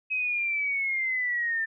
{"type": "linear sweep", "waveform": "sine", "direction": "down", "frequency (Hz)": [2549, 1779], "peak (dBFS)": -25, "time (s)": [0.1, 1.66], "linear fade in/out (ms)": 20, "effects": []}